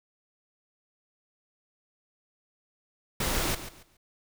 pink noise with echo, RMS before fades -28 dBFS, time 3.2-3.55 s, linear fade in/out 5 ms, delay 140 ms, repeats 3, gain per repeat -12 dB, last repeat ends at 3.97 s, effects none

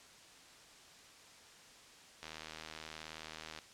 click train, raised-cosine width 0.2 ms, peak -28 dBFS, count 108, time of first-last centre 2.23-3.588 s, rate 78.8 Hz, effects white hiss -58 dBFS RMS until 3.73 s + low-pass 7000 Hz 12 dB/octave

